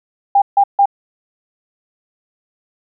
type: tone bursts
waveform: sine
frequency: 800 Hz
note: G5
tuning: 35 cents sharp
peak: -7 dBFS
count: 3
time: 0.35-0.857 s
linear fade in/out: 5 ms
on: 69 ms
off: 150 ms
effects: none